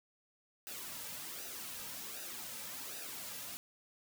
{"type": "noise with flanger", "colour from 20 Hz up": "white", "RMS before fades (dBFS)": -45, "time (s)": [0.67, 3.57], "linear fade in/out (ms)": 0, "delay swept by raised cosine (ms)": [0.91, 2.81], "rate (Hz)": 1.3, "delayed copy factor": -0.6, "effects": []}